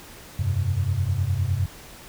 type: chord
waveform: sine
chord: F suspended second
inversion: none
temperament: equal with one note detuned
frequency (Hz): 87.31 / 97.04 / 130.81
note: F2 / G2 / C3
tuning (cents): 0 / -17 / 0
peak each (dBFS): -27 / -23 / -27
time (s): 0.39-1.66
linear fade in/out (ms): 5
effects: pink hiss -44 dBFS RMS until 2.08 s